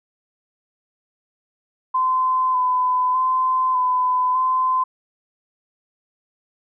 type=tone with vibrato; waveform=sine; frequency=1018 Hz; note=C6; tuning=48 cents flat; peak=-16 dBFS; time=1.94-4.84 s; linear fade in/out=10 ms; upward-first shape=square; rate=0.83 Hz; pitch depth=18 cents each way; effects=none